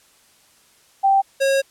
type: tone pair in turn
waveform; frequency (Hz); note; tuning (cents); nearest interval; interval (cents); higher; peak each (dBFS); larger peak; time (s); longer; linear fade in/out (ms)
sine / square; 782 / 544.6; G5 / C#5; -4 / -31; tritone; 627; first; -12 / -16; first; 1.03-1.22 / 1.4-1.62; second; 20
effects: white hiss -55 dBFS RMS until 1.7 s + low-pass 11000 Hz 12 dB/octave